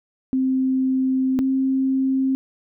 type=tone pair in turn; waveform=sine; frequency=261.6 / 265.4 Hz; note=C4 / C4; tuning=0 / +25 cents; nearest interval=unison; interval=25 cents; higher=second; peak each=-17 dBFS; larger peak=neither; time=0.33-1.39 / 1.39-2.35 s; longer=first; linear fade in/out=0 ms; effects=none